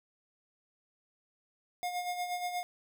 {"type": "tone with tremolo", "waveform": "square", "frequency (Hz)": 714, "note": "F5", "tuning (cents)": 38, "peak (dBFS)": -32, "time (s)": [1.83, 2.63], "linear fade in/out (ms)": 0, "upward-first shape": "sine", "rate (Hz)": 8.4, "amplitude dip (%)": 55, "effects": []}